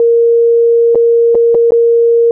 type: tone with dropouts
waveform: sine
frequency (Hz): 466.2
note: A#4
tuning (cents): 0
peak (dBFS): -5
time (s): 0-2.31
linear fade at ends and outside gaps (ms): 1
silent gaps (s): 0.948-0.955 / 1.347-1.352 / 1.546-1.55 / 1.707-1.72
effects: none